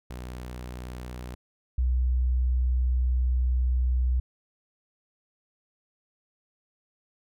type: tone pair in turn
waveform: sawtooth / sine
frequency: 61.74 / 62.49 Hz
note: B1 / B1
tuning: 0 / +21 cents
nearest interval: unison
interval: 21 cents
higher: second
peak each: -32 / -21 dBFS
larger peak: second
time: 0.1-1.35 / 1.78-4.2 s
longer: second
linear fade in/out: 5 ms
effects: none